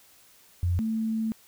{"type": "tone pair in turn", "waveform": "sine", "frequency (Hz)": [88.2, 221.9], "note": ["F2", "A3"], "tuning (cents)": [18, 15], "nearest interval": "octave + major third", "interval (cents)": 1597, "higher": "second", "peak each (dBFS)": [-22, -25], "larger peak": "first", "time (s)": [[0.63, 0.79], [0.79, 1.32]], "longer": "second", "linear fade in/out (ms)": 0, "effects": ["white hiss -57 dBFS RMS until 1.47 s"]}